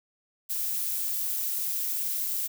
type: noise with amplitude modulation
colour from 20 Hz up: violet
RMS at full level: -28 dBFS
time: 0.49-2.48 s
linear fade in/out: 20 ms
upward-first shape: sine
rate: 184 Hz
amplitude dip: 40%
effects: none